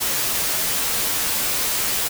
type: noise with comb filter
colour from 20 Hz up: white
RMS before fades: -22 dBFS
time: 0-2.09 s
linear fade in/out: 20 ms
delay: 12 ms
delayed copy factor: -0.55
effects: none